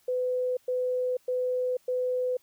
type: tone bursts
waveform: sine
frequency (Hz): 503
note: B4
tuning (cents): +32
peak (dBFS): -25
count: 4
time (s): 0.08-2.37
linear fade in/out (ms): 5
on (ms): 490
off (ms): 110
effects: white hiss -65 dBFS RMS until 2.42 s

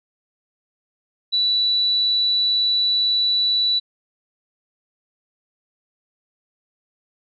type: tone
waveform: sine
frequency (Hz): 3951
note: B7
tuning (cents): 0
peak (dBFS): -16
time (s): 1.32-3.8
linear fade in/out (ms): 20
effects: none

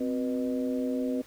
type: harmonic tone with a mistuned harmonic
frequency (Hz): 122.6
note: B2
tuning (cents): -12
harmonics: 2 / 3 / 4 / 5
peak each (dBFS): -28 / -39 / -34 / -38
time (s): 0-1.22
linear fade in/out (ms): 10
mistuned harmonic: 2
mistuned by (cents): +98
effects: pink hiss -54 dBFS RMS until 1.26 s

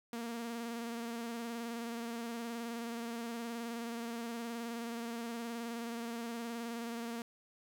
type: tone with vibrato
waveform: sawtooth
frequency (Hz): 233.1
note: A#3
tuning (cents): 0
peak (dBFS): -35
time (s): 0.13-7.22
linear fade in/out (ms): 2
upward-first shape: square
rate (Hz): 19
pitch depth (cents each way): 26
effects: 11-bit

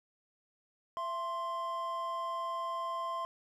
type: tone pair together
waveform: triangle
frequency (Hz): 670.2 / 1050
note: E5 / C6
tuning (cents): +29 / +6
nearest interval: minor sixth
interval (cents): 777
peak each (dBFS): -39 / -33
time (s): 0.97-3.25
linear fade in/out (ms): 0
effects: none

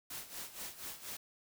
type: noise with tremolo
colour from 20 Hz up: white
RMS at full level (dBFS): -43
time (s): 0.1-1.17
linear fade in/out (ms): 5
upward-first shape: sine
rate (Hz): 4.2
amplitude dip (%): 75
effects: none

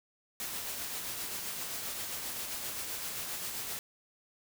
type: noise with tremolo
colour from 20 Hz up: white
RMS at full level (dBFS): -37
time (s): 0.4-3.79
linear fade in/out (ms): 0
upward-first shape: triangle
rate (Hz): 7.6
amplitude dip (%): 35
effects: none

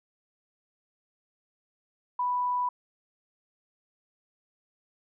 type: tone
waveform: sine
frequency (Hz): 987.8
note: B5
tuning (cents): 0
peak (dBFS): -25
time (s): 2.19-2.69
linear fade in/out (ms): 5
effects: none

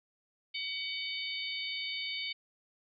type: harmonic tone with a mistuned harmonic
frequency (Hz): 754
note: F#5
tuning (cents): +32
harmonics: 3 / 4 / 5 / 6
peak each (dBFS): -39 / -40 / -41 / -42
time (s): 0.54-2.33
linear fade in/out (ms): 10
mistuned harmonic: 5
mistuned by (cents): -49
effects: none

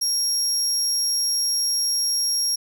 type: tone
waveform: 30% pulse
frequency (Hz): 5588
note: F8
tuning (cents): 0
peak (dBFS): -16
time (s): 0.01-2.56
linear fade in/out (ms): 10
effects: none

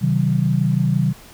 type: chord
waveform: sine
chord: C diminished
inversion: none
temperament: just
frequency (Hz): 130.81 / 156.98 / 188.37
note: C3 / Eb3 / Gb3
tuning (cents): 0 / +16 / +31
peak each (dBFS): -19 / -19 / -20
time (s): 0.01-1.13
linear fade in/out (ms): 20
effects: pink hiss -44 dBFS RMS until 1.33 s

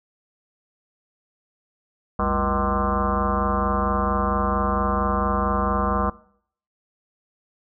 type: tone with frequency modulation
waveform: sine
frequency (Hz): 622.3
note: D#5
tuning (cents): 0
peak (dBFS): -19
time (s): 2.19-6.1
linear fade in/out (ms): 5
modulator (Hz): 141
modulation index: 4.7
effects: noise-tail reverb RT60 0.6 s tail -20 dB re dry

